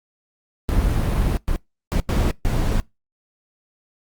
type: noise bursts at uneven times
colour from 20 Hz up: brown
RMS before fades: -19 dBFS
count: 5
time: 0.69-1.37 / 1.48-1.56 / 1.92-2 / 2.09-2.31 / 2.45-2.8 s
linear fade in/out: 0 ms
effects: noise-tail reverb RT60 0.2 s tail -24 dB re dry + Opus 32 kbps